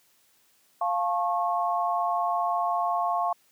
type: chord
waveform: sine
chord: F augmented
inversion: none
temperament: just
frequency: 698.5 / 873.1 / 1091.3 Hz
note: F5 / A5 / C#6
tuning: 0 / -14 / -27 cents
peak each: -26 / -31 / -28 dBFS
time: 0.81-3.33 s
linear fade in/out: 5 ms
effects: white hiss -64 dBFS RMS until 3.51 s + high-pass 100 Hz 12 dB/octave